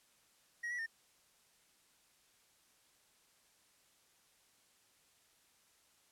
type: tone with pitch steps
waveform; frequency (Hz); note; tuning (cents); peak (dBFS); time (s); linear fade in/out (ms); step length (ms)
triangle; 1896 / 1944 / 1820; A#6 / B6 / A#6; +29 / -28 / -42; -36; 0.63-0.864; 10; 78
effects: white hiss -70 dBFS RMS until 6.11 s + low-pass 11000 Hz 12 dB/octave